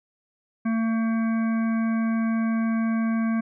harmonic tone, 225.5 Hz, A3, 43 cents sharp, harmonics 1 / 3 / 5 / 7 / 9 / 10, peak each -21 / -37 / -37 / -38 / -48 / -43 dBFS, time 0.65-3.41 s, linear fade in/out 10 ms, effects none

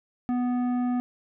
triangle tone with tanh clipping, 246.9 Hz, B3, in tune, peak -25 dBFS, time 0.29-1 s, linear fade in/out 0 ms, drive 15 dB, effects none

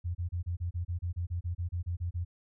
sine tone bursts, 87.31 Hz, F2, in tune, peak -30 dBFS, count 16, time 0.04-2.25 s, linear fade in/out 20 ms, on 110 ms, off 30 ms, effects none

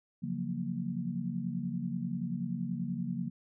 sine chord, Gb major seventh, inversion second, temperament equal, 138.59 / 174.61 / 185 / 233.1 Hz, Db3 / F3 / Gb3 / Bb3, 0 / 0 / 0 / 0 cents, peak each -40 / -37 / -38 / -37 dBFS, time 0.22-3.3 s, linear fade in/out 20 ms, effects none

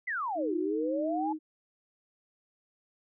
sine exponential two-way sweep, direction down then up, 2094 to 340 to 872 Hz, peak -30 dBFS, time 0.07-1.33 s, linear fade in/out 10 ms, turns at 0.55 s
sine tone with vibrato, 312.3 Hz, D#4, 7 cents sharp, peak -31 dBFS, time 0.35-1.39 s, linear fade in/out 50 ms, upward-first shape sine, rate 5.5 Hz, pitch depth 13 cents each way
effects none

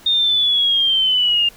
sine linear sweep, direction down, 3674 to 2800 Hz, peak -13 dBFS, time 0.06-1.49 s, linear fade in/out 5 ms, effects pink hiss -45 dBFS RMS until 1.56 s

